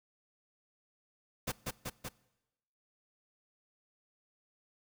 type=noise with echo; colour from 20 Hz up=pink; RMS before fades=-35 dBFS; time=1.47-1.52 s; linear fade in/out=10 ms; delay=190 ms; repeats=3; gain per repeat=-2 dB; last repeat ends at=2.09 s; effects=noise-tail reverb RT60 1.0 s tail -22 dB re dry

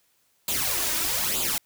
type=noise with flanger; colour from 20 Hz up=white; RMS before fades=-26 dBFS; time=0.48-1.58 s; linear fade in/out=2 ms; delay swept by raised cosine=0.26 to 3.26 ms; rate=1.1 Hz; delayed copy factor=+0.7; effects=white hiss -67 dBFS RMS until 1.65 s

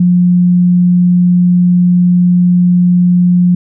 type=tone; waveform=sine; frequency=177.9 Hz; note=F3; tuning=32 cents sharp; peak=-5 dBFS; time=0-3.55 s; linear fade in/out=5 ms; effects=none

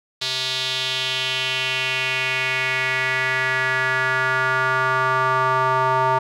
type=tone with band-pass filter sweep; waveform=square; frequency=130 Hz; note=C3; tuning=11 cents flat; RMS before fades=-21 dBFS; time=0.21-6.19 s; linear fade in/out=10 ms; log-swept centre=4000 to 970 Hz; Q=3.3; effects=none

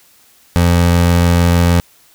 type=tone; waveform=25% pulse; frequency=86.5 Hz; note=F2; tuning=16 cents flat; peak=-5 dBFS; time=0.56-1.8 s; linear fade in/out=0 ms; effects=white hiss -49 dBFS RMS until 2.14 s

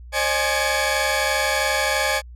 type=tone cluster; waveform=sawtooth; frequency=533 / 605 / 834 / 1691 / 2273 Hz; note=C5 / D#5 / G#5 / G#6 / C#7; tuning=+32 / -49 / +7 / +31 / +43 cents; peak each=-22 dBFS; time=0.12-2.22 s; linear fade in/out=50 ms; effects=added 60 Hz sine -37 dBFS peak until 2.35 s + low-pass 11000 Hz 12 dB/octave

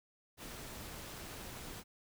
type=noise with amplitude modulation; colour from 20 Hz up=pink; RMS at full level=-45 dBFS; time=0.37-1.84 s; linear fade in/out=50 ms; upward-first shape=sine; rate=280 Hz; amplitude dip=50%; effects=none

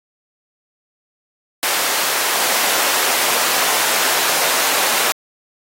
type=high-pass noise; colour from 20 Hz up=pink; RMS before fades=-18 dBFS; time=1.63-5.12 s; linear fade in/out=0 ms; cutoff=650 Hz; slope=12 dB/octave; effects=AAC 48 kbps

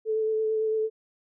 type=tone with vibrato; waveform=sine; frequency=437.4 Hz; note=A4; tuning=10 cents flat; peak=-23 dBFS; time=0.05-0.9 s; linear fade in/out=50 ms; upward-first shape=sine; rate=8.9 Hz; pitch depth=15 cents each way; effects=none

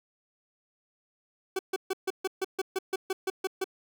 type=tone bursts; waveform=40% pulse; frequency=380 Hz; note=F#4; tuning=46 cents sharp; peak=-26 dBFS; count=13; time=1.56-3.643 s; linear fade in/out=5 ms; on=31 ms; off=140 ms; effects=none

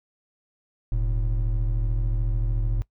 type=tone pair together; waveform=triangle; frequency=41.42 / 110.7 Hz; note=E1 / A2; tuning=+9 / +11 cents; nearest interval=octave + perfect fourth; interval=1702 cents; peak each=-20 / -26 dBFS; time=0.92-2.82 s; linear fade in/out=0 ms; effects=noise-tail reverb RT60 0.1 s tail -21 dB re dry

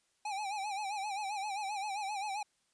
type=tone with vibrato; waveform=square; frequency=812 Hz; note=G#5; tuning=39 cents flat; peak=-36 dBFS; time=0.25-2.43 s; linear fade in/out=5 ms; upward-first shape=sine; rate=7.6 Hz; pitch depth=100 cents each way; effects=white hiss -75 dBFS RMS until 2.73 s + resampled to 22050 Hz

